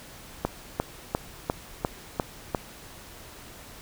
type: click train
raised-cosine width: 1 ms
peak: -10 dBFS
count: 7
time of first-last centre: 0.45-2.548 s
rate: 2.86 Hz
effects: pink hiss -46 dBFS RMS until 3.81 s